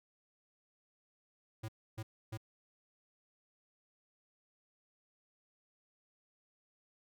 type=tone bursts; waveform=square; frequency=110 Hz; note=A2; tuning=in tune; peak=-40 dBFS; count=3; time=1.63-2.375 s; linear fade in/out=10 ms; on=55 ms; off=290 ms; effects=none